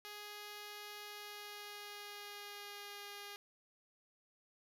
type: tone with pitch glide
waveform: 5% pulse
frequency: 415.2 to 407.6 Hz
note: G#4 to G#4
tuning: 0 to -32 cents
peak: -36 dBFS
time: 0.05-3.36 s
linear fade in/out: 0 ms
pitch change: -32 cents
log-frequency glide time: 1.06-3.06 s
effects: none